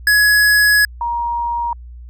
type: tone pair in turn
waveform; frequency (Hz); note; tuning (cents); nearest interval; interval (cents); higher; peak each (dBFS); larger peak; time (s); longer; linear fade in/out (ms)
square / sine; 1683 / 944.6; G#6 / A#5; +23 / +23; minor seventh; 1000; first; -10 / -17; first; 0.07-0.85 / 1.01-1.73; first; 2
effects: added 60 Hz sine -32 dBFS peak until 2.09 s